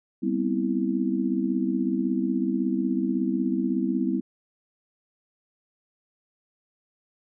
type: chord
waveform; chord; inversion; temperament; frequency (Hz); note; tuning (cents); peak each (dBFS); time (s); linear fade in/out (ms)
sine; C major seventh; second; just; 196.22 / 245.3 / 261.6 / 327; G3 / B3 / C4 / E4; +2 / -12 / 0 / -14; -28; 0.22-4.21; 20
effects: none